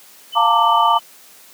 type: tone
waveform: sine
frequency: 3018 Hz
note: F#7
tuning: 34 cents sharp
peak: -25 dBFS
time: 0.32-1 s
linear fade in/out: 20 ms
type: chord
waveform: sine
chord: Bb major seventh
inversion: second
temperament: equal with one note detuned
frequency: 698.5 / 880 / 917.4 / 1174.7 Hz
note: F5 / A5 / Bb5 / D6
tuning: 0 / 0 / -28 / 0 cents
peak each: -20 / -21 / -15 / -15 dBFS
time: 0.35-0.99 s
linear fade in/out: 20 ms
effects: white hiss -45 dBFS RMS until 1.53 s + high-pass 200 Hz 12 dB/octave